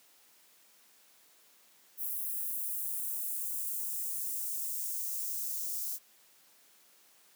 violet noise with high-pass filter sweep, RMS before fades -36 dBFS, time 1.97-5.99 s, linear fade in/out 50 ms, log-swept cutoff 11000 to 5500 Hz, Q 1.4, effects white hiss -63 dBFS RMS until 7.35 s + high-pass 200 Hz 12 dB/octave

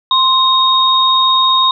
sine tone pair together, 1046.5 / 3732 Hz, C6 / A#7, 0 / +1 cents, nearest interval octave + minor seventh, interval 2201 cents, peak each -11 dBFS, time 0.11-1.71 s, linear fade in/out 2 ms, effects none

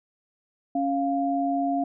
sine tone pair together, 277.2 / 698.5 Hz, C#4 / F5, 0 / 0 cents, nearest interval octave + major third, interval 1600 cents, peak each -25 dBFS, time 0.75-1.84 s, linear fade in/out 5 ms, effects none

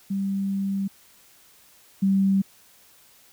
sine tone pair in turn, 196 / 194.31 Hz, G3 / G3, 0 / -15 cents, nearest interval unison, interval 15 cents, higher first, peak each -23 / -17 dBFS, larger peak second, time 0.1-0.88 / 2.02-2.42 s, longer first, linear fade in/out 10 ms, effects white hiss -55 dBFS RMS until 3.32 s

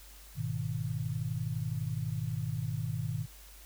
sine chord, G# minor, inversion none, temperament equal, 103.83 / 123.47 / 155.56 Hz, G#2 / B2 / D#3, 0 / 0 / 0 cents, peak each -37 / -35 / -36 dBFS, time 0.35-3.27 s, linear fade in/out 50 ms, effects added 50 Hz sine -52 dBFS peak until 3.65 s + white hiss -55 dBFS RMS until 3.65 s

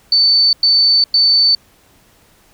sine tone bursts, 4526 Hz, C#8, 35 cents sharp, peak -8 dBFS, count 3, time 0.12-1.55 s, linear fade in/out 2 ms, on 410 ms, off 100 ms, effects pink hiss -51 dBFS RMS until 2.53 s

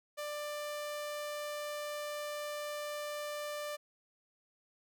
sawtooth tone, 592 Hz, D5, 14 cents sharp, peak -34 dBFS, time 0.17-3.77 s, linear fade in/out 20 ms, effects none

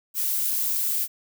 violet noise, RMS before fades -25 dBFS, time 0.14-1.08 s, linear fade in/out 50 ms, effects none

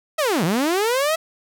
sawtooth linear two-way sweep, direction down then up, 659.3 to 150.5 to 659.3 Hz, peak -14 dBFS, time 0.18-1.16 s, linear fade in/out 10 ms, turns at 0.44 s, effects none

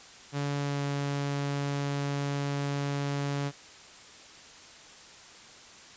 sawtooth tone with pitch glide, 142.7 to 141.71 Hz, D3 to C#3, -49 to +39 cents, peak -25 dBFS, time 0.32-3.52 s, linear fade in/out 50 ms, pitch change -12 cents, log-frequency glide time 0.58-0.81 s, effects white hiss -50 dBFS RMS until 5.96 s + resampled to 16000 Hz

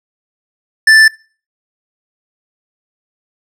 sine tone with tanh clipping, 1762 Hz, A6, 2 cents sharp, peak -5 dBFS, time 0.87-1.08 s, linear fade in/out 5 ms, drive 16 dB, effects noise-tail reverb RT60 0.4 s tail -23 dB re dry + low-pass 10000 Hz 12 dB/octave

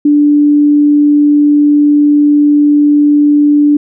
sine tone, 293.2 Hz, D4, 3 cents flat, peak -4 dBFS, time 0.05-3.77 s, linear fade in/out 5 ms, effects none

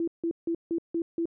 sine tone bursts, 334.6 Hz, E4, 26 cents sharp, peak -25 dBFS, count 6, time 0-1.256 s, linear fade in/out 2 ms, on 76 ms, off 160 ms, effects none

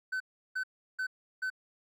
triangle tone bursts, 1519 Hz, F#6, 45 cents sharp, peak -29 dBFS, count 4, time 0.12-1.502 s, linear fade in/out 10 ms, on 83 ms, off 350 ms, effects none

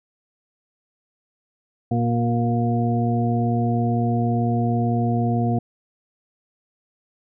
harmonic tone with a mistuned harmonic, 117.9 Hz, A#2, 20 cents sharp, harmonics 1 / 2 / 3 / 4 / 6, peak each -21 / -22 / -31 / -31 / -27 dBFS, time 1.91-5.59 s, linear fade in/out 5 ms, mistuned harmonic 3, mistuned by +21 cents, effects none

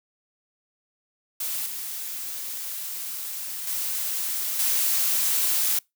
blue noise with level steps, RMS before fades -29 / -33 / -28 / -23 dBFS, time 1.4-5.79 s, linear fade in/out 5 ms, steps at 1.66 / 3.67 / 4.59 s, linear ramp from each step 5 ms, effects noise-tail reverb RT60 0.2 s tail -26 dB re dry

